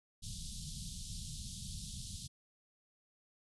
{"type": "band-stop noise", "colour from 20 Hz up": "pink", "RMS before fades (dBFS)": -44, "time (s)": [0.22, 2.28], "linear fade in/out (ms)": 20, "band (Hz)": [200, 3400], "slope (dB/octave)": 48, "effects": ["resampled to 24000 Hz"]}